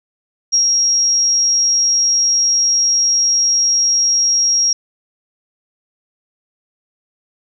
sine tone with ADSR envelope, 5610 Hz, F8, 7 cents sharp, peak -9 dBFS, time 0.52-4.73 s, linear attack 22 ms, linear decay 93 ms, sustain -2 dB, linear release 3 ms, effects none

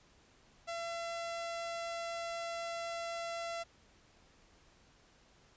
sawtooth tone, 676 Hz, E5, 43 cents sharp, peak -34 dBFS, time 0.67-3.64 s, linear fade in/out 20 ms, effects pink hiss -65 dBFS RMS until 5.56 s + resampled to 16000 Hz

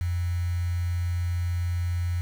sine tone with quantisation, 87.31 Hz, F2, in tune, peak -24 dBFS, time 0.01-2.21 s, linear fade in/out 0 ms, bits 7, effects none

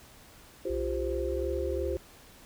sine chord, F suspended second, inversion none, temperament equal, 349.2 / 392 / 523.3 Hz, F4 / G4 / C5, 0 / 0 / 0 cents, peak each -34 / -34 / -34 dBFS, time 0.65-1.97 s, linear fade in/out 5 ms
sine tone with pitch glide, 62.4 to 70.86 Hz, B1 to C#2, +19 to +39 cents, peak -34 dBFS, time 0.7-1.97 s, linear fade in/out 0 ms, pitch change +220 cents, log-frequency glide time 0.97-1.66 s
effects pink hiss -54 dBFS RMS until 2.45 s

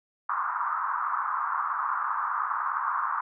white band-pass noise, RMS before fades -29 dBFS, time 0.29-3.21 s, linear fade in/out 5 ms, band 1000 to 1300 Hz, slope 48 dB/octave, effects none

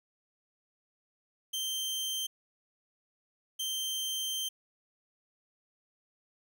sawtooth tone bursts at uneven times, 3136 Hz, G7, in tune, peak -29 dBFS, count 2, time 1.53-2.27 / 3.59-4.49 s, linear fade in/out 10 ms, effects none

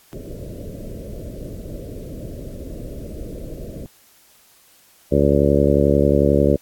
pink low-pass noise, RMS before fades -32 dBFS, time 0.13-3.86 s, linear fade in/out 0 ms, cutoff 630 Hz, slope 96 dB/octave
harmonic tone, 71.2 Hz, C#2, 47 cents sharp, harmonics 1 / 2 / 3 / 4 / 5 / 6 / 7 / 8, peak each -21 / -21 / -21 / -21 / -21 / -21 / -21 / -21 dBFS, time 5.11-6.57 s, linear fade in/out 20 ms
effects white hiss -53 dBFS RMS until 6.61 s + AAC 64 kbps

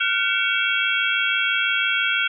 sine tone cluster, 1404 / 1510 / 2252 / 2702 / 3269 Hz, F6 / F#6 / C#7 / E7 / G#7, +9 / +35 / +27 / +42 / -28 cents, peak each -25 dBFS, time 0-2.28 s, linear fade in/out 10 ms, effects none

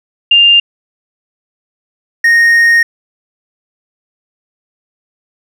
sine / triangle tone pair in turn, 2800 / 1857.5 Hz, F7 / A#6, +4 / -7 cents, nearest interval perfect fifth, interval 711 cents, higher first, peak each -3 dBFS, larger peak neither, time 0.31-0.6 / 2.24-2.83 s, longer second, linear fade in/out 5 ms, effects none

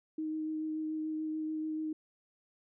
sine tone with vibrato, 312.2 Hz, D#4, 6 cents sharp, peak -33 dBFS, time 0.18-1.93 s, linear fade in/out 5 ms, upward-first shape sine, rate 6.9 Hz, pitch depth 11 cents each way, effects none

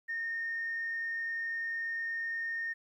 sine tone with frequency modulation, 1834 Hz, A#6, 29 cents flat, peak -32 dBFS, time 0.08-2.74 s, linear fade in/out 20 ms, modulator 28.5 Hz, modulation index 0.34, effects tanh soft clip ceiling -28 dBFS + 12-bit

